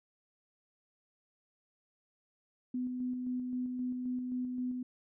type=tone with tremolo; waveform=sine; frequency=250.8 Hz; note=B3; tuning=27 cents sharp; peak=-32 dBFS; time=2.74-4.83 s; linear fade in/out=5 ms; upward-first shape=square; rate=3.8 Hz; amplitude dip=30%; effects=none